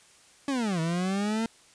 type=linear two-way sweep; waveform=40% pulse; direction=down then up; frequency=287.2 to 159.2 to 229.3 Hz; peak=-25 dBFS; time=0.48-1.46 s; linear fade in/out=2 ms; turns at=0.8 s; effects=white hiss -57 dBFS RMS until 1.74 s + resampled to 22050 Hz